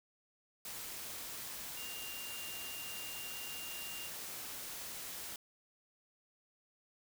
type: tone in noise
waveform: sine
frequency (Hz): 2794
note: F7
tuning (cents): 0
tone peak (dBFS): -47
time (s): 1.77-4.08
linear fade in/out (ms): 2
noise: white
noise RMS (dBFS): -45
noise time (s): 0.65-5.36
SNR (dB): -5
effects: none

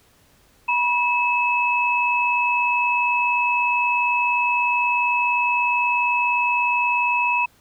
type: tone pair together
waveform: sine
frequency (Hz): 971 / 2592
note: B5 / E7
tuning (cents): -30 / -30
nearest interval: octave + perfect fourth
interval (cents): 1700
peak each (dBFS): -20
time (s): 0.68-7.46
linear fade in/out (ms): 10
effects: pink hiss -57 dBFS RMS until 7.6 s

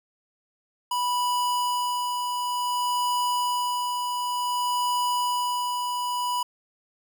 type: tone with tremolo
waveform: square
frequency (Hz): 983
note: B5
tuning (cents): -8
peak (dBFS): -23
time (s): 0.91-6.43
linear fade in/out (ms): 5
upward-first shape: sine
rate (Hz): 0.55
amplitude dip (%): 35
effects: none

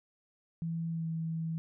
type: tone with pitch glide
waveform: sine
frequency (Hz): 165.4 to 162.65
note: E3 to E3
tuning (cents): +6 to -23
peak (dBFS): -32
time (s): 0.62-1.58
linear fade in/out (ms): 0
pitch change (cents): -29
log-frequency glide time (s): 0.9-1.07
effects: none

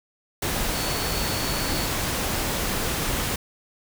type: tone in noise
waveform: sine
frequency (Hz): 4435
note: C#8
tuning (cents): 0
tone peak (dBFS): -34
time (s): 0.74-1.86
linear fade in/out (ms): 5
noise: pink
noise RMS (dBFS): -26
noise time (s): 0.42-3.36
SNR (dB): -11
effects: none

